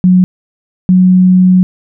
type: tone pair in turn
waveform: sine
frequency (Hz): 182.8 / 183.82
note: F#3 / F#3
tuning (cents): -21 / -11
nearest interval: unison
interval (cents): 10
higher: second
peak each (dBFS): -3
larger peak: neither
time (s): 0.04-0.24 / 0.89-1.63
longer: second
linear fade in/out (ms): 0
effects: none